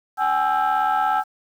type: tone cluster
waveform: sine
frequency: 764 / 841 / 1323 / 1588 Hz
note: G5 / G#5 / E6 / G6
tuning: -45 / +22 / +6 / +22 cents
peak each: -21 / -20 / -22 / -29 dBFS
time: 0.17-1.24 s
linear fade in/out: 50 ms
effects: tanh soft clip ceiling -12 dBFS + 8-bit